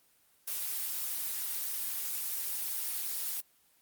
blue noise, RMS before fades -35 dBFS, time 0.47-3.41 s, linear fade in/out 10 ms, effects white hiss -67 dBFS RMS until 3.81 s + Opus 24 kbps

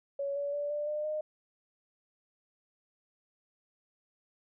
sine tone with pitch steps, 560 / 570.1 / 580.4 / 590.9 / 601.6 / 612.5 Hz, C#5 / C#5 / D5 / D5 / D5 / D#5, +18 / +48 / -21 / +10 / +42 / -27 cents, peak -31 dBFS, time 0.19-1.21 s, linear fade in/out 5 ms, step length 170 ms, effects none

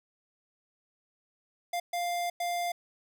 square tone bursts at uneven times, 699 Hz, F5, 1 cent sharp, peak -30 dBFS, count 3, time 1.73-1.8 / 1.93-2.3 / 2.4-2.72 s, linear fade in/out 5 ms, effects none

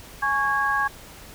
sine tone cluster, 835 / 1111 / 1642 Hz, G#5 / C#6 / G#6, +9 / +4 / -20 cents, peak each -27 / -24 / -23 dBFS, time 0.22-0.88 s, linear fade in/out 10 ms, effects added 50 Hz sine -50 dBFS peak until 1.34 s + pink hiss -44 dBFS RMS until 1.34 s

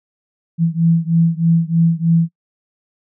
sine beating tone pair, 164.81 / 168.01 Hz, E3 / E3, 0 / +33 cents, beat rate 3.2 Hz, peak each -14 / -15 dBFS, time 0.58-2.29 s, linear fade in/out 50 ms, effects noise-tail reverb RT60 0.1 s tail -24 dB re dry

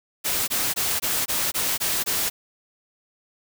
white noise bursts, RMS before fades -24 dBFS, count 8, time 0.24-2.3 s, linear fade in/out 20 ms, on 240 ms, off 20 ms, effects none

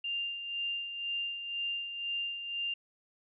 sine tone with tremolo, 2794 Hz, F7, in tune, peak -31 dBFS, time 0.04-2.74 s, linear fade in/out 5 ms, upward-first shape sine, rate 2 Hz, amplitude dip 55%, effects none

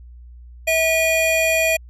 square tone pair together, 647 / 2443 Hz, E5 / D#7, -32 / -32 cents, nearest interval octave + major seventh, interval 2300 cents, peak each -19 / -19 dBFS, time 0.67-1.77 s, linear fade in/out 10 ms, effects added 60 Hz sine -38 dBFS peak until 1.89 s + resampled to 32000 Hz

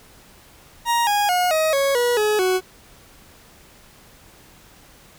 40% pulse tone with pitch steps, 940 / 823.1 / 720.7 / 631 / 552.5 / 483.8 / 423.6 / 370.9 Hz, A#5 / G#5 / F#5 / D#5 / C#5 / B4 / G#4 / F#4, +14 / -16 / -46 / +24 / -6 / -36 / +34 / +4 cents, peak -16 dBFS, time 0.85-2.61 s, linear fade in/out 50 ms, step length 220 ms, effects pink hiss -49 dBFS RMS until 5.18 s

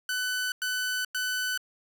sawtooth tone bursts, 1500 Hz, F#6, 23 cents sharp, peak -24 dBFS, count 3, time 0.09-1.576 s, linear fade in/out 2 ms, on 430 ms, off 98 ms, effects 11-bit

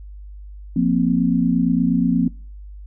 sine chord, F suspended fourth, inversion none, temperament equal, 174.61 / 233.1 / 261.6 Hz, F3 / Bb3 / C4, 0 / 0 / 0 cents, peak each -19 dBFS, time 0.76-2.28 s, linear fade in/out 5 ms, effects noise-tail reverb RT60 0.4 s tail -23 dB re dry + added 50 Hz sine -34 dBFS peak until 2.86 s

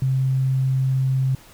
sine tone, 132.1 Hz, C3, 17 cents sharp, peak -17 dBFS, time 0.02-1.35 s, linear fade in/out 2 ms, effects pink hiss -48 dBFS RMS until 1.53 s

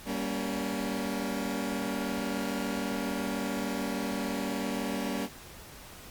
sawtooth chord, G diminished, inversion none, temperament just, 196 / 235.2 / 282.2 Hz, G3 / Bb3 / Db4, 0 / +16 / +31 cents, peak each -31 dBFS, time 0.05-5.29 s, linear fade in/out 50 ms, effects pink hiss -48 dBFS RMS until 6.1 s + Opus 48 kbps

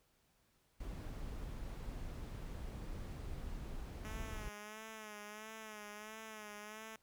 brown noise, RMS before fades -45 dBFS, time 0.8-4.49 s, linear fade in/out 5 ms
5% pulse tone with vibrato, 214.2 Hz, A3, 46 cents flat, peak -37 dBFS, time 4.05-6.96 s, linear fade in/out 0 ms, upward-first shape sine, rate 1.5 Hz, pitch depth 55 cents each way
effects pink hiss -75 dBFS RMS until 7.02 s

